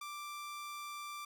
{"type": "tone", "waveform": "sawtooth", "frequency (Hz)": 1177, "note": "D6", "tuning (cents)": 3, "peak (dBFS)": -39, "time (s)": [0.01, 1.25], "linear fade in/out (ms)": 5, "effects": []}